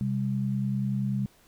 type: tone pair together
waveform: sine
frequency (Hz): 129.72 / 199.9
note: C3 / G3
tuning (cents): -15 / +34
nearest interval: perfect fifth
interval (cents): 749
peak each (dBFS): -28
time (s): 0.01-1.26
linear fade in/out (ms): 0
effects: pink hiss -60 dBFS RMS until 1.47 s